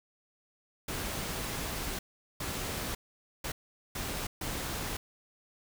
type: noise bursts at uneven times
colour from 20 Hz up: pink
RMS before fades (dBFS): -36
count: 5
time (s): 0.88-1.99 / 2.4-2.95 / 3.44-3.52 / 3.95-4.27 / 4.41-4.97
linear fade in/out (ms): 5
effects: none